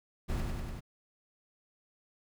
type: noise with echo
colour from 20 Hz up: brown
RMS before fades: -33 dBFS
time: 0.28-0.42 s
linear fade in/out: 20 ms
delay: 97 ms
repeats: 4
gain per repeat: -2 dB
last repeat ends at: 0.808 s
effects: none